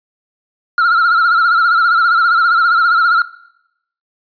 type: tone with vibrato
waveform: triangle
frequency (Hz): 1372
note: F6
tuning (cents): -31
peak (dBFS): -7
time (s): 0.78-3.22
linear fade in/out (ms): 2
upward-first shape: sine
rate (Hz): 15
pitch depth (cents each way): 82
effects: noise-tail reverb RT60 0.8 s tail -19 dB re dry + resampled to 11025 Hz